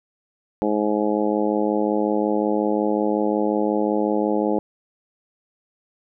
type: harmonic tone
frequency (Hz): 105.5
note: G#2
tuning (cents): +28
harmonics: 2 / 3 / 4 / 5 / 6 / 7 / 8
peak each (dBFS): -25 / -23 / -25 / -25 / -31 / -32 / -29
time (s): 0.62-4.59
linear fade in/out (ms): 0
effects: none